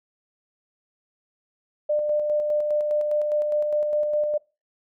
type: tone with tremolo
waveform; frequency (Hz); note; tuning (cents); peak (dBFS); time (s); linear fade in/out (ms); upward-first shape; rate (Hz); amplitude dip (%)
sine; 598; D5; +31; -19; 1.89-4.38; 10; square; 4.9; 30
effects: noise-tail reverb RT60 0.3 s tail -23 dB re dry